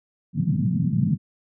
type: band-pass noise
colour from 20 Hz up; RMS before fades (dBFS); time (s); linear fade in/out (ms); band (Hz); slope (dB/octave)
white; -22; 0.33-1.18; 50; 110 to 220; 48
effects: none